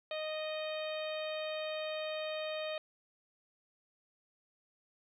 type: harmonic tone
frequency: 620 Hz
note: D#5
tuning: 6 cents flat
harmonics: 1 / 2 / 3 / 4 / 5 / 6 / 7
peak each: -37 / -48 / -49 / -46 / -48 / -48 / -55 dBFS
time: 0.11-2.78 s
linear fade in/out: 2 ms
effects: 12-bit